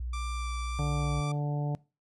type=tone with pitch glide; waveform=sine; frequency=60.4 to 60.82 Hz; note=B1 to B1; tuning=-38 to -26 cents; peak=-32 dBFS; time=0-1.21 s; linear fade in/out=5 ms; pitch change=+12 cents; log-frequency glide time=0.64-0.82 s
type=tone with vibrato; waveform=sawtooth; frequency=1174.7 Hz; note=D6; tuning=in tune; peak=-34 dBFS; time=0.13-1.32 s; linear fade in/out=5 ms; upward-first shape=sine; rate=1.7 Hz; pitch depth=10 cents each way
type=harmonic tone; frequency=146.2 Hz; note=D3; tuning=7 cents flat; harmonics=1 / 2 / 3 / 4 / 5 / 6; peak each=-28 / -40 / -43 / -42 / -42 / -47 dBFS; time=0.79-1.75 s; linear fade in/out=0 ms
effects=noise-tail reverb RT60 0.3 s tail -22 dB re dry + resampled to 24000 Hz